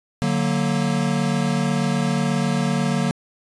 square chord, D augmented, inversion none, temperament equal, 146.83 / 185 / 233.1 Hz, D3 / F#3 / A#3, 0 / 0 / 0 cents, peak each -24 dBFS, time 0.22-3.11 s, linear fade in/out 0 ms, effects resampled to 22050 Hz

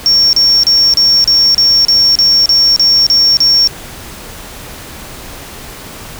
triangle tone bursts, 5500 Hz, F8, 27 cents flat, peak -3 dBFS, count 12, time 0.06-3.674 s, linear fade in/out 0 ms, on 270 ms, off 34 ms, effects tanh soft clip ceiling -1 dBFS + pink hiss -29 dBFS RMS until 6.19 s

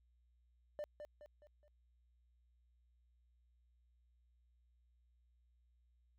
triangle tone with echo, 595 Hz, D5, 22 cents sharp, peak -38 dBFS, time 0.79-0.84 s, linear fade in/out 0 ms, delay 210 ms, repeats 4, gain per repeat -7 dB, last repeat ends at 1.68 s, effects tanh soft clip ceiling -34 dBFS + added 60 Hz sine -70 dBFS peak until 6.18 s

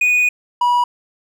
triangle tone pair in turn, 2473 / 971.8 Hz, D#7 / B5, -11 / -28 cents, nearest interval octave + major third, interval 1617 cents, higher first, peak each -10 dBFS, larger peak neither, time 0.01-0.29 / 0.61-0.84 s, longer first, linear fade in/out 5 ms, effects none

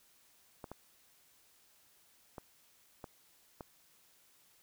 clicks, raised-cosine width 1 ms, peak -30 dBFS, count 5, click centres 0.642 / 0.716 / 2.382 / 3.042 / 3.608 s, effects white hiss -67 dBFS RMS until 4.62 s

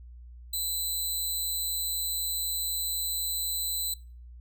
5% pulse tone, 4008 Hz, B7, 25 cents sharp, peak -22 dBFS, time 0.53-3.94 s, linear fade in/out 5 ms, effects noise-tail reverb RT60 0.4 s tail -22 dB re dry + added 60 Hz sine -44 dBFS peak until 4.4 s

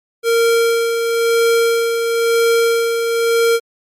square tone with tremolo, 462.4 Hz, A#4, 14 cents flat, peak -11 dBFS, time 0.23-3.6 s, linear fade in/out 50 ms, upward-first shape sine, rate 0.99 Hz, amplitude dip 45%, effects MP3 64 kbps

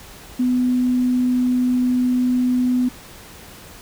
sine tone, 250 Hz, B3, 21 cents sharp, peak -15 dBFS, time 0.39-2.89 s, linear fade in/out 10 ms, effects pink hiss -41 dBFS RMS until 3.81 s

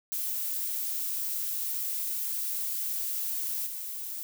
violet noise with level steps, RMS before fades -32 / -37 dBFS, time 0.12-4.23 s, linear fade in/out 0 ms, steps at 3.66 s, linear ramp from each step 10 ms, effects none

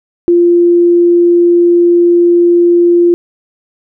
sine tone, 346.7 Hz, F4, 13 cents flat, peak -4 dBFS, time 0.28-3.14 s, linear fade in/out 0 ms, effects none

